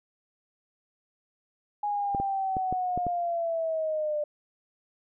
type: linear sweep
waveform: sine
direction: down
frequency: 830.6 to 592 Hz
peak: -26 dBFS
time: 1.83-4.24 s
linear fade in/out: 5 ms
type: clicks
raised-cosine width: 2 ms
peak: -19 dBFS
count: 6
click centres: 2.148 / 2.2 / 2.568 / 2.726 / 2.976 / 3.067 s
effects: none